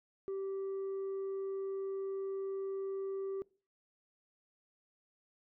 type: tone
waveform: sine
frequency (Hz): 388.7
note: G4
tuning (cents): -15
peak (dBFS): -33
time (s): 0.28-3.42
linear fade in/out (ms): 0
effects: noise-tail reverb RT60 0.4 s tail -25 dB re dry + tanh soft clip ceiling -35 dBFS